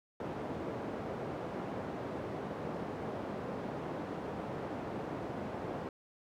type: band-pass noise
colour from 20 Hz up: white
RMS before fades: -40 dBFS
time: 0.2-5.89 s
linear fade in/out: 2 ms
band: 110 to 580 Hz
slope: 12 dB/octave
effects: none